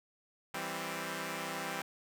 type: chord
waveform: 5% pulse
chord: C major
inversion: first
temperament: equal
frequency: 164.81 / 196 / 261.6 Hz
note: E3 / G3 / C4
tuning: 0 / 0 / 0 cents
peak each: -30 dBFS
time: 0.54-1.82 s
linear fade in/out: 2 ms
effects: none